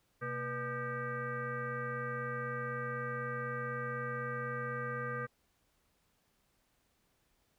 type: tone with frequency modulation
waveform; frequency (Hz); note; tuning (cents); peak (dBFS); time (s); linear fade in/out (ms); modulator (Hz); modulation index
sine; 848; G#5; +36; -35; 0.21-5.27; 20; 360; 2.5
effects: pink hiss -75 dBFS RMS until 7.58 s